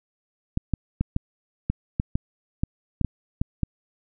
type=clicks; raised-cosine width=5 ms; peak=-10 dBFS; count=12; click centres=0.574 / 0.737 / 1.01 / 1.164 / 1.7 / 1.999 / 2.155 / 2.635 / 3.013 / 3.047 / 3.415 / 3.633 s; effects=none